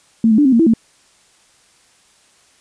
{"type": "tone with pitch steps", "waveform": "sine", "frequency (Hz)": [225.7, 216.7, 293.5, 263.9, 231.1, 328.7, 226], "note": ["A3", "A3", "D4", "C4", "A#3", "E4", "A3"], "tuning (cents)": [44, -26, -1, 15, -15, -5, 47], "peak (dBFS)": -8, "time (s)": [0.24, 0.737], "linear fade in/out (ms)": 2, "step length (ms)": 71, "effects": ["white hiss -53 dBFS RMS until 2.6 s", "resampled to 22050 Hz"]}